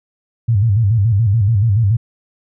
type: tone with vibrato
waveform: sine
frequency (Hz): 106.8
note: G#2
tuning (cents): +49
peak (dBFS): -10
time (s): 0.48-1.97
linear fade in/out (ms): 10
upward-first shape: square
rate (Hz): 7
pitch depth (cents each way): 140
effects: none